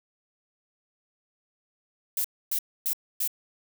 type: noise bursts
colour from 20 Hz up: violet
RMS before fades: -27 dBFS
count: 4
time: 2.17-3.276 s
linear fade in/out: 2 ms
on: 74 ms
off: 270 ms
effects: none

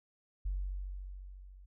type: tone with level ramp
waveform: sine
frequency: 47.02 Hz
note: F#1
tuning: 29 cents sharp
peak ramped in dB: -30 to -52 dBFS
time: 0.45-1.66 s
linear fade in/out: 10 ms
effects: tanh soft clip ceiling -27 dBFS

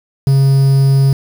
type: tone with quantisation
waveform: triangle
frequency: 136.3 Hz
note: C#3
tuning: 29 cents flat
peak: -5 dBFS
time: 0.27-1.13 s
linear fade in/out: 2 ms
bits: 5
effects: none

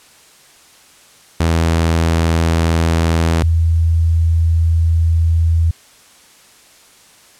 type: tone pair in turn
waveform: sawtooth / sine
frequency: 82.41 / 82.41 Hz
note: E2 / E2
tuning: 0 / 0 cents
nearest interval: unison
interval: 0 cents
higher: neither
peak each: -8 / -10 dBFS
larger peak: first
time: 1.4-3.43 / 3.43-5.71 s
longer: second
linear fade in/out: 5 ms
effects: white hiss -46 dBFS RMS until 7.39 s + low-pass 10000 Hz 12 dB/octave

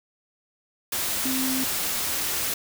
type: tone in noise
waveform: sine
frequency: 261.6 Hz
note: C4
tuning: in tune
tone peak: -26 dBFS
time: 1.25-1.64 s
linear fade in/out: 5 ms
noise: white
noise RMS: -27 dBFS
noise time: 0.92-2.54 s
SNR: -2 dB
effects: none

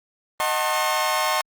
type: chord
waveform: sawtooth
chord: D# diminished seventh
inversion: none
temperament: just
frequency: 622.3 / 746.7 / 896 / 1075.3 Hz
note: D#5 / F#5 / A5 / C6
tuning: 0 / +16 / +31 / +47 cents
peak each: -23 / -24 / -23 / -20 dBFS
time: 0.4-1.41 s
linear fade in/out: 0 ms
effects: Opus 32 kbps

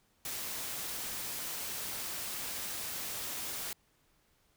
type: noise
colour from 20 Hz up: white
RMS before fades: -39 dBFS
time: 0.25-3.73 s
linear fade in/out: 2 ms
effects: pink hiss -71 dBFS RMS until 4.56 s

